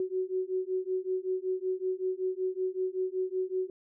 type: beating tone pair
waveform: sine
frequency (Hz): 370 / 375.3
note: F#4 / F#4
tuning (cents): 0 / +25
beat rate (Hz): 5.3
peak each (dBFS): -32 / -32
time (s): 0-3.7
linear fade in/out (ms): 2
effects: none